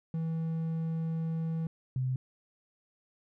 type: tone pair in turn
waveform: triangle / sine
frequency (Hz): 162.6 / 129.06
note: E3 / C3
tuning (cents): -23 / -23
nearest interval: major third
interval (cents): 400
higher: first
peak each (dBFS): -28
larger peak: neither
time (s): 0.14-1.67 / 1.96-2.16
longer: first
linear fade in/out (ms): 2
effects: none